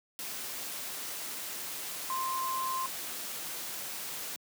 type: tone in noise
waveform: sine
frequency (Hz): 1046.5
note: C6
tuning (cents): 0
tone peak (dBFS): -31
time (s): 2.1-2.86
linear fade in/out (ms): 0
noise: white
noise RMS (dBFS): -39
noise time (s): 0.19-4.36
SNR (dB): +5
effects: high-pass 150 Hz 12 dB/octave